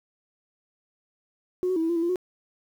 sine tone with pitch steps, 364 / 371.7 / 324.1 / 327.5 / 342.9 / 331.2 / 343.5 / 365.1 Hz, F#4 / F#4 / E4 / E4 / F4 / E4 / F4 / F#4, -28 / +8 / -29 / -11 / -32 / +8 / -29 / -23 cents, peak -21 dBFS, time 1.63-2.158 s, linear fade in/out 0 ms, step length 66 ms, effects tanh soft clip ceiling -18 dBFS + 9-bit

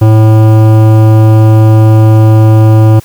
sine tone with hard clipping, 109.5 Hz, A2, 8 cents flat, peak -3 dBFS, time 0.01-3 s, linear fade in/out 10 ms, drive 15 dB, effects white hiss -37 dBFS RMS until 3.04 s

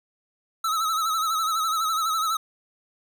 square tone with vibrato, 1295 Hz, E6, 31 cents flat, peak -23 dBFS, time 0.64-2.37 s, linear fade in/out 5 ms, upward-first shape sine, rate 12 Hz, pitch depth 62 cents each way, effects none

